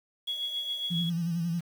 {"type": "tone with tremolo", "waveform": "sine", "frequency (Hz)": 3345, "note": "G#7", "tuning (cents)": 12, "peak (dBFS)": -28, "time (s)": [0.27, 1.1], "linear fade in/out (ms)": 10, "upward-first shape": "triangle", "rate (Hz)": 7.3, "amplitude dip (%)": 55}
{"type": "tone with vibrato", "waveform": "sine", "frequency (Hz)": 169.4, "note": "E3", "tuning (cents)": 48, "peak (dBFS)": -27, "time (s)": [0.9, 1.61], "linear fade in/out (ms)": 20, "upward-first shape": "sine", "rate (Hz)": 11, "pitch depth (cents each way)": 56}
{"effects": ["8-bit"]}